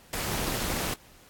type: noise with amplitude modulation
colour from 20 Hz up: pink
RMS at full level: -27 dBFS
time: 0.13-0.94 s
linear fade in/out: 2 ms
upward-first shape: sine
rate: 256 Hz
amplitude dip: 80%
effects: pink hiss -55 dBFS RMS until 1.29 s + AAC 64 kbps